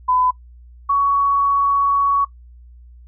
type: tone pair in turn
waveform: sine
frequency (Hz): 1006 / 1121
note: B5 / C#6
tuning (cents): +32 / +19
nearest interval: major second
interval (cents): 187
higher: second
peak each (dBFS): -14 / -13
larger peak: second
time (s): 0.08-0.31 / 0.89-2.25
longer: second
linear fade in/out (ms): 10
effects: noise-tail reverb RT60 0.1 s tail -18 dB re dry + added 60 Hz sine -40 dBFS peak until 3.07 s